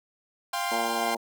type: chord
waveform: sawtooth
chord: F suspended second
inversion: none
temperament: equal with one note detuned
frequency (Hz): 698.5 / 792.6 / 1046.5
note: F5 / G5 / C6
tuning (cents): 0 / +19 / 0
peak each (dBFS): -28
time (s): 0.53-1.15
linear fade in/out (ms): 5
type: harmonic tone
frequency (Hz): 115.8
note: A#2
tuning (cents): -11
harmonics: 2 / 3 / 4 / 5 / 6 / 7 / 8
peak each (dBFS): -37 / -37 / -37 / -37 / -37 / -37 / -37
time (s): 0.71-1.17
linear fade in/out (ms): 10
effects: 9-bit